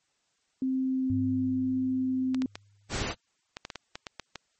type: tone with pitch glide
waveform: sine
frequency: 261.6 to 258.9 Hz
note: C4 to C4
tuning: 0 to -18 cents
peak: -25 dBFS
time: 0.62-2.46 s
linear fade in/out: 2 ms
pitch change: -18 cents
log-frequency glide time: 0.86-1.41 s
type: tone with exponential decay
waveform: sine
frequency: 101.3 Hz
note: G#2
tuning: 43 cents flat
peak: -28 dBFS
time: 1.1-3.17 s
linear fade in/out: 0 ms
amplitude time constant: 450 ms
type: clicks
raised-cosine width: 0.2 ms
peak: -19 dBFS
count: 11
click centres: 2.346 / 2.42 / 2.555 / 3.569 / 3.651 / 3.702 / 3.757 / 3.955 / 4.068 / 4.197 / 4.357 s
type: noise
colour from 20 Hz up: pink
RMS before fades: -31 dBFS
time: 2.89-3.15 s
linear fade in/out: 50 ms
effects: white hiss -73 dBFS RMS until 4.59 s + MP3 32 kbps